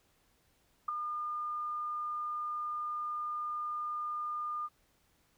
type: tone with ADSR envelope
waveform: sine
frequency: 1211 Hz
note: D#6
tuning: 47 cents flat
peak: -26 dBFS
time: 0.88-4.69 s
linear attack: 9 ms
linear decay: 4 ms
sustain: -8 dB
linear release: 40 ms
effects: pink hiss -71 dBFS RMS until 5.37 s